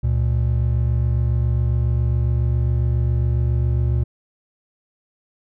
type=tone pair together; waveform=triangle; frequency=71 / 118.3 Hz; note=C#2 / A#2; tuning=+42 / +26 cents; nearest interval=major sixth; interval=884 cents; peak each=-17 dBFS; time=0.03-4.04 s; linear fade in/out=10 ms; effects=none